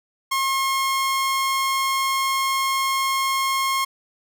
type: tone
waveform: sawtooth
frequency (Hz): 1076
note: C6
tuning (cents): +48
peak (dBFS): -16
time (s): 0.31-3.85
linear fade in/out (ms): 10
effects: none